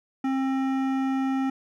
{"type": "tone with hard clipping", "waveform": "sine", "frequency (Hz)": 266.5, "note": "C4", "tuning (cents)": 32, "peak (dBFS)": -25, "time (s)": [0.24, 1.5], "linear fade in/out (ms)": 5, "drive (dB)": 14, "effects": []}